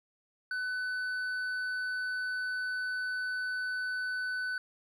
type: tone with hard clipping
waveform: sine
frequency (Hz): 1500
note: F#6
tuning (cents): +23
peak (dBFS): -33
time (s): 0.51-4.58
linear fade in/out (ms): 2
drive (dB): 4
effects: none